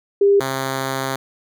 sine / 5% pulse tone pair in turn, 400.6 / 133.68 Hz, G4 / C3, +38 / +38 cents, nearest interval octave + perfect fifth, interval 1900 cents, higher first, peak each -10 dBFS, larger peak neither, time 0.21-0.4 / 0.4-1.16 s, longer second, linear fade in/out 5 ms, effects none

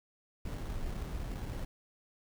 brown noise with sample-and-hold, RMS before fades -38 dBFS, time 0.45-1.65 s, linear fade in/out 5 ms, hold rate 2450 Hz, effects none

